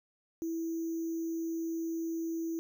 sine tone with sample-and-hold, 329.6 Hz, E4, in tune, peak -32 dBFS, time 0.42-2.59 s, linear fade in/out 0 ms, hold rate 6300 Hz, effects none

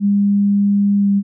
sine tone with pitch glide, 201.8 to 199.71 Hz, G#3 to G3, -49 to +32 cents, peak -11 dBFS, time 0-1.23 s, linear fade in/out 50 ms, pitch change -19 cents, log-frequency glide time 0.97-1.1 s, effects none

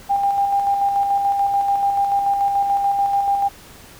sine tone with tremolo, 799 Hz, G5, 33 cents sharp, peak -14 dBFS, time 0.09-3.49 s, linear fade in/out 20 ms, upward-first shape square, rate 6.9 Hz, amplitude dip 35%, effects pink hiss -43 dBFS RMS until 3.99 s

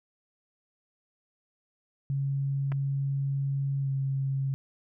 sine tone with pitch glide, 138.1 to 135.81 Hz, C#3 to C#3, -6 to -35 cents, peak -26 dBFS, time 2.1-4.54 s, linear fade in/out 0 ms, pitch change -29 cents, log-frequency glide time 3.81-3.89 s
clicks, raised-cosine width 0.5 ms, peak -26 dBFS, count 2, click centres 2.719 / 2.722 s
effects none

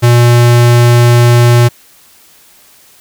square tone, 120 Hz, B2, 49 cents flat, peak -4 dBFS, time 0.02-1.69 s, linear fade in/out 20 ms, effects white hiss -43 dBFS RMS until 3 s

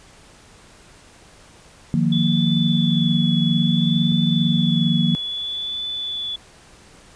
sine chord, Eb suspended second, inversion none, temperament equal with one note detuned, 155.56 / 177.77 / 233.1 Hz, Eb3 / F3 / Bb3, 0 / +31 / 0 cents, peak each -20 dBFS, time 1.94-5.15 s, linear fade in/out 0 ms
sine tone with vibrato, 3441 Hz, A7, 39 cents flat, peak -24 dBFS, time 2.12-6.36 s, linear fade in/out 5 ms, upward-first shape triangle, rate 0.6 Hz, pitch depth 24 cents each way
click, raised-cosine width 3 ms, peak -26 dBFS, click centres 4.121 s
effects pink hiss -48 dBFS RMS until 7.15 s + resampled to 22050 Hz

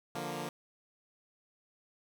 10% pulse chord, Bb major, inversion first, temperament equal, 146.83 / 174.61 / 233.1 Hz, D3 / F3 / Bb3, 0 / 0 / 0 cents, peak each -33 dBFS, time 0.15-0.49 s, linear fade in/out 2 ms, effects none

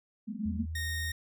pink band-pass noise, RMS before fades -35 dBFS, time 0.27-0.66 s, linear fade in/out 20 ms, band 200 to 230 Hz, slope 96 dB/octave
sine tone with vibrato, 80.9 Hz, E2, 32 cents flat, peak -34 dBFS, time 0.45-1.12 s, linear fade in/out 10 ms, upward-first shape sine, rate 2.5 Hz, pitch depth 11 cents each way
sawtooth tone, 1854 Hz, A#6, 10 cents flat, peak -31 dBFS, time 0.75-1.12 s, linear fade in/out 5 ms
effects none

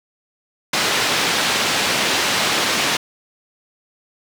white band-pass noise, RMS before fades -19 dBFS, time 0.73-2.97 s, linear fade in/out 5 ms, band 140 to 4200 Hz, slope 12 dB/octave, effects none

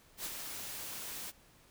white noise with ADSR envelope, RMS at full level -38 dBFS, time 0.17-1.32 s, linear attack 80 ms, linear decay 31 ms, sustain -5 dB, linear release 30 ms, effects pink hiss -63 dBFS RMS until 1.7 s

